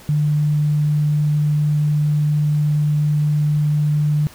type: tone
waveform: sine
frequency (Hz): 149.3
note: D3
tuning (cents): +29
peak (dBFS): -14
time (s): 0.09-4.27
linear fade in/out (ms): 0
effects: pink hiss -43 dBFS RMS until 4.34 s